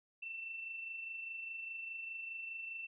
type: tone with amplitude modulation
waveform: sine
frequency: 2682 Hz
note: E7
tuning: 29 cents sharp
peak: -40 dBFS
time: 0.22-2.87 s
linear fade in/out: 10 ms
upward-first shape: sine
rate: 24.9 Hz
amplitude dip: 40%
effects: none